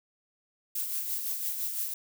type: noise with tremolo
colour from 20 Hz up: violet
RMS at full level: -31 dBFS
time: 0.75-1.94 s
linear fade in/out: 5 ms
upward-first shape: sine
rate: 5.9 Hz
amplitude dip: 45%
effects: none